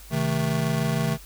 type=chord; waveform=square; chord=A diminished; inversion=first; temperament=just; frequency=132 / 158.4 / 220 Hz; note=C3 / Eb3 / A3; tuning=+16 / +31 / 0 cents; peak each=-28 / -26 / -29 dBFS; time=0.1-1.18 s; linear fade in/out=50 ms; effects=added 50 Hz sine -44 dBFS peak until 1.25 s + white hiss -48 dBFS RMS until 1.25 s